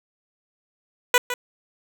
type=tone with echo; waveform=10% pulse; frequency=492.9 Hz; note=B4; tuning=3 cents flat; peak=-5 dBFS; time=1.14-1.18 s; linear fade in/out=2 ms; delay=160 ms; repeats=1; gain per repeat=-11 dB; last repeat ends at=1.34 s; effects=none